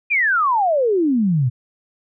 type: exponential sweep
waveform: sine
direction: down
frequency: 2489 to 116.54 Hz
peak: -14 dBFS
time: 0.1-1.5 s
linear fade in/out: 20 ms
effects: none